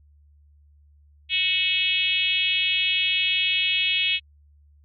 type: tone with frequency modulation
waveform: sine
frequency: 2939 Hz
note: F#7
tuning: 12 cents flat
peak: -19 dBFS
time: 1.29-4.2 s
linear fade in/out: 50 ms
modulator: 363 Hz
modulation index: 1.7
effects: added 73 Hz sine -52 dBFS peak until 4.84 s + MP3 32 kbps